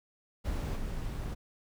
brown noise with level steps, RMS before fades -33 / -36 dBFS, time 0.44-1.35 s, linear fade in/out 20 ms, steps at 0.75 s, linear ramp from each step 20 ms, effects none

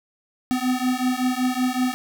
square beating tone pair, 250.7 / 256 Hz, B3 / C4, +26 / -38 cents, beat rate 5.3 Hz, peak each -24 / -24 dBFS, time 0.51-1.94 s, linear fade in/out 0 ms, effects none

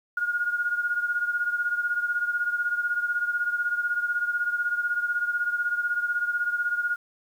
sine beating tone pair, 1429 / 1445 Hz, F6 / F#6, +39 / -41 cents, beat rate 16 Hz, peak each -25 / -30 dBFS, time 0.17-6.96 s, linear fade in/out 5 ms, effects 9-bit

